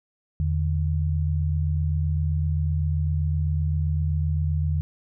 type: tone pair together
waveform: sine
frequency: 82.36 / 150.1 Hz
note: E2 / D3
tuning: -1 / +38 cents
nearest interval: minor seventh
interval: 1039 cents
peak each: -22 / -26 dBFS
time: 0.4-4.81 s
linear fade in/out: 0 ms
effects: none